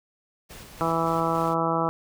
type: noise with tremolo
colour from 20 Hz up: pink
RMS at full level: -43 dBFS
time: 0.49-1.55 s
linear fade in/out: 20 ms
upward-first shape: square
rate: 3.5 Hz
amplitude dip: 30%
type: harmonic tone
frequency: 164.81 Hz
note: E3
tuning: in tune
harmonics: 1 / 2 / 3 / 4 / 5 / 6 / 7 / 8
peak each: -30 / -30 / -30 / -30 / -30 / -30 / -30 / -30 dBFS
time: 0.81-1.89 s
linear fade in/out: 0 ms
effects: none